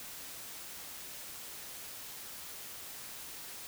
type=silence; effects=white hiss -46 dBFS RMS until 3.67 s